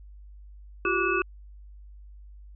sine tone cluster, 350 / 386.4 / 1160 / 1462 / 2601 Hz, F4 / G4 / D6 / F#6 / E7, +4 / -25 / -22 / -21 / -24 cents, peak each -29 dBFS, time 0.85-1.22 s, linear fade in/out 2 ms, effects added 50 Hz sine -44 dBFS peak until 2.55 s

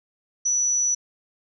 sine tone, 5920 Hz, F#8, in tune, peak -19 dBFS, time 0.45-0.95 s, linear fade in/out 10 ms, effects none

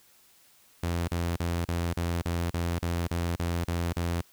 sawtooth tone bursts, 85.6 Hz, F2, 34 cents flat, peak -23 dBFS, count 12, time 0.83-4.215 s, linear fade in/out 5 ms, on 250 ms, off 35 ms, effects white hiss -60 dBFS RMS until 4.32 s

